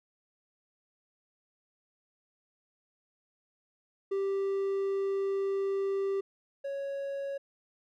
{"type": "tone pair in turn", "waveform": "triangle", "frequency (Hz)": [392, 554.4], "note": ["G4", "C#5"], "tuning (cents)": [0, 0], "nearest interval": "tritone", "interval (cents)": 600, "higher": "second", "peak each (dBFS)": [-26, -31], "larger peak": "first", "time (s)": [[4.11, 6.21], [6.64, 7.38]], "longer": "first", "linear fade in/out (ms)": 10, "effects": []}